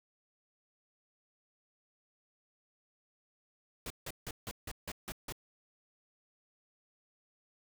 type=noise bursts; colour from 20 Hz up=pink; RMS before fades=-41 dBFS; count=8; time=3.86-5.324 s; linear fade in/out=2 ms; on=43 ms; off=160 ms; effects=none